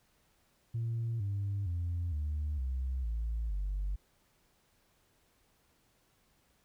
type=tone with pitch steps; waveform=sine; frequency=115.3 / 99.8 / 86.38 / 74.76 / 64.71 / 56.01 / 48.48 Hz; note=A#2 / G2 / F2 / D2 / C2 / A1 / G1; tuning=-19 / +32 / -18 / +31 / -19 / +32 / -18 cents; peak=-30 dBFS; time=0.74-3.96 s; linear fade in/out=10 ms; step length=460 ms; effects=tanh soft clip ceiling -29 dBFS + pink hiss -71 dBFS RMS until 6.64 s